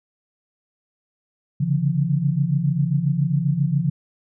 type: tone cluster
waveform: sine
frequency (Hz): 137.7 / 145.1 / 170.9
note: C#3 / D3 / F3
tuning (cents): -11 / -21 / -37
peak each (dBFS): -22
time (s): 1.6-3.9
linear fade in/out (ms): 10
effects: none